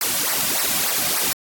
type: noise with flanger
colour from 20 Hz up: white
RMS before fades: -21 dBFS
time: 0.01-1.33 s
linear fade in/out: 2 ms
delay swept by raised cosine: 0.28 to 2.38 ms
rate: 3.4 Hz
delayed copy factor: -1
effects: AAC 64 kbps